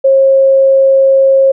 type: tone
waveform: sine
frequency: 539 Hz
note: C#5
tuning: 49 cents flat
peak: -4 dBFS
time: 0.04-1.52 s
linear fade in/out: 10 ms
effects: none